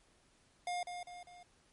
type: tone with echo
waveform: square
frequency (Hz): 711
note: F5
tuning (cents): +31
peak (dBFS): -36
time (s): 0.67-0.83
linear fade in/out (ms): 2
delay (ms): 200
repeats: 3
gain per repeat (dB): -6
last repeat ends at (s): 1.43
effects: pink hiss -69 dBFS RMS until 1.72 s + MP3 48 kbps